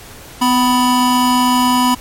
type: tone pair together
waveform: square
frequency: 250.7 / 987.8 Hz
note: B3 / B5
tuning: +26 / 0 cents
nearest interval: 2 octaves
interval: 2374 cents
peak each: -14 dBFS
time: 0.41-1.95 s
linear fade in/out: 10 ms
effects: pink hiss -36 dBFS RMS until 2 s + MP3 64 kbps